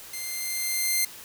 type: tone with level ramp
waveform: 5% pulse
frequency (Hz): 2093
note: C7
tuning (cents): 0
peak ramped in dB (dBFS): -23 to -11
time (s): 0.13-1.05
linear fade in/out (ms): 5
effects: white hiss -44 dBFS RMS until 1.24 s